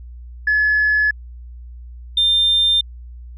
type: tone pair in turn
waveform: sine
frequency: 1709 / 3600 Hz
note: G#6 / A7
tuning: +49 / +39 cents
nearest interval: octave + minor second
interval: 1290 cents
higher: second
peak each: -12 / -11 dBFS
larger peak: second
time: 0.47-1.11 / 2.17-2.81 s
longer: neither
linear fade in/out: 5 ms
effects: tanh soft clip ceiling -9 dBFS + added 60 Hz sine -33 dBFS peak until 3.37 s